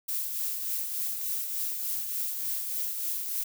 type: noise with tremolo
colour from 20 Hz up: violet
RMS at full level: -30 dBFS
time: 0.08-3.44 s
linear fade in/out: 10 ms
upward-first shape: triangle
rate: 3.4 Hz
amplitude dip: 45%
effects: none